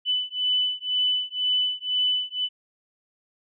sine beating tone pair, 2995 / 2997 Hz, F#7 / F#7, +20 / +22 cents, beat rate 2 Hz, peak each -25 dBFS, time 0.05-2.49 s, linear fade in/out 50 ms, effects none

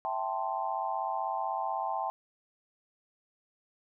sine chord, A minor seventh, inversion second, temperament equal, 659.3 / 784 / 880 / 1046.5 Hz, E5 / G5 / A5 / C6, 0 / 0 / 0 / 0 cents, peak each -38 / -34 / -35 / -37 dBFS, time 0.05-2.1 s, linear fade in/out 0 ms, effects none

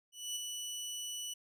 20% pulse tone with ADSR envelope, 2960 Hz, F#7, in tune, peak -30 dBFS, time 0.12-1.34 s, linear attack 240 ms, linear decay 12 ms, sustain -4 dB, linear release 9 ms, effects none

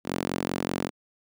sawtooth tone with high-pass filter, 45.23 Hz, F#1, 39 cents flat, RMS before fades -30 dBFS, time 0.04-0.91 s, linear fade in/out 50 ms, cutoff 240 Hz, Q 1.5, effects none

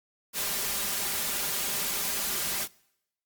white noise with comb filter, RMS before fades -30 dBFS, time 0.33-2.68 s, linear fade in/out 50 ms, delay 5 ms, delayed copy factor +0.55, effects noise-tail reverb RT60 0.8 s tail -24 dB re dry + Opus 48 kbps

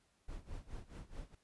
brown noise with tremolo, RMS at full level -45 dBFS, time 0.28-1.35 s, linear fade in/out 5 ms, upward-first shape sine, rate 4.7 Hz, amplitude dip 90%, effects pink hiss -75 dBFS RMS until 1.43 s + resampled to 24000 Hz

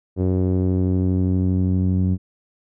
sawtooth tone with low-pass filter sweep, 92.5 Hz, F#2, in tune, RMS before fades -19 dBFS, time 0.16-2.18 s, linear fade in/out 50 ms, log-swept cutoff 410 to 210 Hz, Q 1.8, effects none

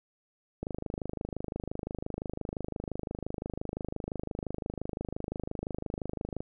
click train, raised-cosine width 2 ms, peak -21 dBFS, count 150, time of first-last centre 0.63-6.405 s, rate 25.8 Hz, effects none

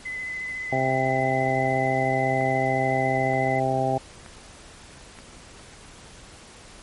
sine tone with vibrato, 2023 Hz, B6, 41 cents sharp, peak -29 dBFS, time 0.05-3.6 s, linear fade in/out 10 ms, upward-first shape square, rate 14 Hz, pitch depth 14 cents each way
harmonic tone, 131.7 Hz, C3, 12 cents sharp, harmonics 1 / 2 / 3 / 4 / 5 / 6, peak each -28 / -30 / -30 / -31 / -26 / -25 dBFS, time 0.72-3.98 s, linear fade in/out 5 ms
click train, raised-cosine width 0.5 ms, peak -27 dBFS, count 4, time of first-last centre 2.41-5.188 s, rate 1.08 Hz
effects pink hiss -46 dBFS RMS until 6.82 s + MP3 48 kbps

